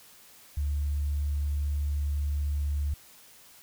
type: tone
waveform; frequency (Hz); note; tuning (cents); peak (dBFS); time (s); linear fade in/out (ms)
sine; 72.6; D2; -19; -25; 0.57-2.94; 5
effects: tanh soft clip ceiling -21 dBFS + white hiss -54 dBFS RMS until 3.62 s